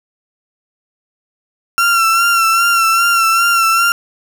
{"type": "tone with vibrato", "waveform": "35% pulse", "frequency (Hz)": 1361, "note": "F6", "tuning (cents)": -45, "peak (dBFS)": -8, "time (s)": [1.78, 3.92], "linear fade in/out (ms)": 0, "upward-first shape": "sine", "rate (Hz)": 2.5, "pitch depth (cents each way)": 39, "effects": []}